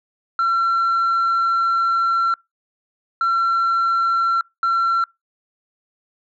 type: tone bursts at uneven times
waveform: sine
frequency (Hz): 1357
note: E6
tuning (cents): +50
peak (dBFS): -13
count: 3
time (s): 0.39-2.34 / 3.21-4.41 / 4.63-5.04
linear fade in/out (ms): 2
effects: noise-tail reverb RT60 0.2 s tail -26 dB re dry + tanh soft clip ceiling -14 dBFS